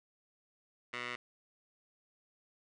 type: tone with band-pass filter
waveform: 15% pulse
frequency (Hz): 122.3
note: B2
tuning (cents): -16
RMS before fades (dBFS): -41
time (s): 0.93-1.16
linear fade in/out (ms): 5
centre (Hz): 2100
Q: 1.9
effects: resampled to 22050 Hz